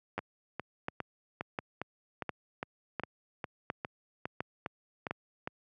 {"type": "two click trains", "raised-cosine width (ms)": 0.5, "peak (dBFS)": [-20, -18], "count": [14, 8], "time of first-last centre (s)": [[0.19, 5.475], [0.18, 5.11]], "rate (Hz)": [2.46, 1.42], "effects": ["high-pass 100 Hz 12 dB/octave"]}